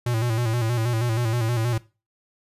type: tone with vibrato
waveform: square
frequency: 116.54 Hz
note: A#2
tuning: in tune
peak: -22 dBFS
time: 0.06-1.78 s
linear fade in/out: 5 ms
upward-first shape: square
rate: 6.3 Hz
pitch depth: 70 cents each way
effects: noise-tail reverb RT60 0.3 s tail -19 dB re dry + resampled to 32000 Hz